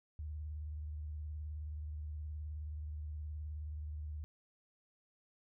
sine tone with vibrato, 75.8 Hz, D#2, 45 cents flat, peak -40 dBFS, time 0.19-4.24 s, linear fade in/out 0 ms, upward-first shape triangle, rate 19 Hz, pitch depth 98 cents each way, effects none

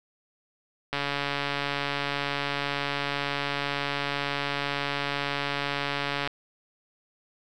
click train, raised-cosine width 0.3 ms, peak -12 dBFS, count 760, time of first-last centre 0.93-6.275 s, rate 142 Hz, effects none

